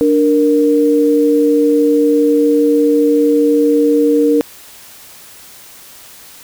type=tone pair together; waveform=sine; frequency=293.7 / 466.2 Hz; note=D4 / A#4; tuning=0 / 0 cents; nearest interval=minor sixth; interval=800 cents; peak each=-11 dBFS; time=0.01-4.41 s; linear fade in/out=0 ms; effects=white hiss -38 dBFS RMS until 6.43 s